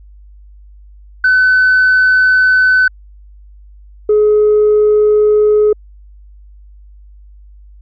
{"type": "tone pair in turn", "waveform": "sine", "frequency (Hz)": [1511, 422.5], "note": ["F#6", "G#4"], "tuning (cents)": [36, 30], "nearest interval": "octave + minor seventh", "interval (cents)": 2206, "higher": "first", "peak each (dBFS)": -5, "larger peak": "neither", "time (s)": [[1.24, 2.88], [4.09, 5.73]], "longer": "neither", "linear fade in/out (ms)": 5, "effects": ["tanh soft clip ceiling -4 dBFS", "added 50 Hz sine -36 dBFS peak until 7.81 s"]}